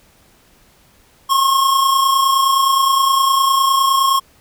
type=tone pair together; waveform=square; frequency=1056 / 1085.7 Hz; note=C6 / C#6; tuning=+16 / -36 cents; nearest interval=unison; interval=48 cents; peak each=-21 / -13 dBFS; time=1.29-4.2 s; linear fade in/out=20 ms; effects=pink hiss -52 dBFS RMS until 4.4 s